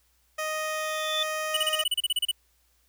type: tone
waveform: 15% pulse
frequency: 622.3 Hz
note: D#5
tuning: in tune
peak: -22 dBFS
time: 0.38-1.84 s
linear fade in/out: 10 ms
type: tone with exponential growth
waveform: sine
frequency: 3520 Hz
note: A7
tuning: in tune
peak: -23 dBFS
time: 0.58-1.23 s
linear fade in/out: 2 ms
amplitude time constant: 140 ms
type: tone bursts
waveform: square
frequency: 2960 Hz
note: F#7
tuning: in tune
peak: -23 dBFS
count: 13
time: 1.54-2.314 s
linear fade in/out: 5 ms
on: 30 ms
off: 32 ms
effects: added 60 Hz sine -68 dBFS peak until 2.88 s + white hiss -68 dBFS RMS until 2.88 s